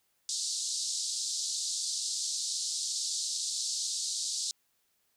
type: band-pass noise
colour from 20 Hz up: pink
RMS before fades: -34 dBFS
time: 0.29-4.51 s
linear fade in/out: 0 ms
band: 4000 to 8600 Hz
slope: 48 dB/octave
effects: white hiss -74 dBFS RMS until 5.16 s